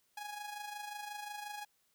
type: tone with amplitude modulation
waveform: sawtooth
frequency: 830.6 Hz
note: G#5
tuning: in tune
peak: -36 dBFS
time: 0.17-1.65 s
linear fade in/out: 5 ms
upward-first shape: sine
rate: 25.6 Hz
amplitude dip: 55%
effects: white hiss -75 dBFS RMS until 1.94 s